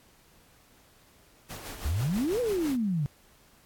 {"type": "noise with tremolo", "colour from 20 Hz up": "pink", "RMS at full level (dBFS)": -39, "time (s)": [1.49, 2.77], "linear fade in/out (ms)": 20, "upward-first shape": "sine", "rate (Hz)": 6.1, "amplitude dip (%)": 50}
{"type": "exponential two-way sweep", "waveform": "sine", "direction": "up then down", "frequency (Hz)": [65.41, 510, 137.4], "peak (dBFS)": -25, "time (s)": [1.85, 3.06], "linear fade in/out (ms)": 0, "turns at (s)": 2.4}
{"effects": ["pink hiss -60 dBFS RMS until 3.65 s", "AAC 64 kbps"]}